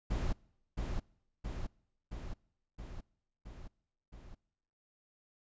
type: noise with echo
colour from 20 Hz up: brown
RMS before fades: -33 dBFS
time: 0.1-0.33 s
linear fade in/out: 10 ms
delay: 670 ms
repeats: 6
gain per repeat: -3 dB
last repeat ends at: 4.35 s
effects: noise-tail reverb RT60 0.9 s tail -26 dB re dry + resampled to 16000 Hz